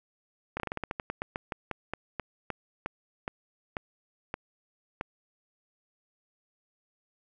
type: slowing click train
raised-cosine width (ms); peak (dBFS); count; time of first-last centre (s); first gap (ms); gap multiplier
0.5; -17; 22; 0.57-5.011; 29; 1.17
effects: none